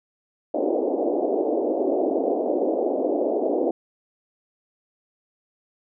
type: band-pass noise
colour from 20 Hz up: pink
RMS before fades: -23 dBFS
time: 0.54-3.71 s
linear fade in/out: 5 ms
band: 280 to 690 Hz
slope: 48 dB/octave
effects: none